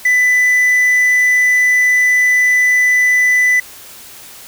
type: tone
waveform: triangle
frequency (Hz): 1994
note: B6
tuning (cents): +16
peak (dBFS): -7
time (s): 0.05-3.6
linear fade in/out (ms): 5
effects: white hiss -36 dBFS RMS until 4.47 s